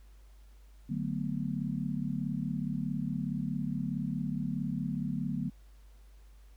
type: chord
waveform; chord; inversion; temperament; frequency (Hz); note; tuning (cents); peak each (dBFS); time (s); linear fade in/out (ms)
sine; B minor seventh; first; just; 148.16 / 185.21 / 222.2 / 246.9; D3 / F#3 / A3 / B3; +16 / +2 / +17 / 0; -36 / -36 / -37 / -37; 0.89-5.5; 10
effects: added 50 Hz sine -52 dBFS peak until 6.56 s + pink hiss -68 dBFS RMS until 6.56 s